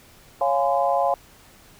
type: chord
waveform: sine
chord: Db major seventh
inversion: none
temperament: equal with one note detuned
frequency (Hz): 554.4 / 698.5 / 830.6 / 1023.8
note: Db5 / F5 / Ab5 / C6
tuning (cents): 0 / 0 / 0 / -38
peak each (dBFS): -23 / -22 / -24 / -27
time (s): 0.41-1.14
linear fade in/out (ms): 2
effects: pink hiss -51 dBFS RMS until 1.79 s